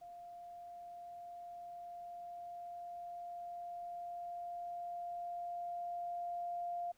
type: tone with level ramp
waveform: sine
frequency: 698.5 Hz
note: F5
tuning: in tune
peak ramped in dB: -49 to -37 dBFS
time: 0.01-6.92 s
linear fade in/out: 10 ms
effects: pink hiss -73 dBFS RMS until 6.97 s